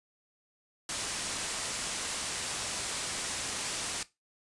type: low-pass noise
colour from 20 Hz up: white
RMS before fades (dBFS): -36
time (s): 0.89-4.03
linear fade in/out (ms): 2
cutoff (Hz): 9800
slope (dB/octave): 48
effects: noise-tail reverb RT60 0.2 s tail -17 dB re dry + resampled to 24000 Hz